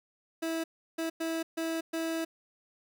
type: tone bursts at uneven times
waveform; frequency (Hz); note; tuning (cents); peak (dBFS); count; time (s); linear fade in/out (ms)
30% pulse; 326.5; E4; -17; -28; 5; 0.42-0.64 / 0.98-1.1 / 1.2-1.43 / 1.57-1.81 / 1.93-2.25; 10
effects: none